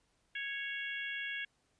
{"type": "harmonic tone", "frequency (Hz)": 553, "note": "C#5", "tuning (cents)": -4, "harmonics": [3, 4, 5, 6], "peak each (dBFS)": [-40, -42, -44, -46], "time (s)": [0.35, 1.45], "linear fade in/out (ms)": 5, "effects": ["pink hiss -75 dBFS RMS until 1.79 s", "resampled to 22050 Hz"]}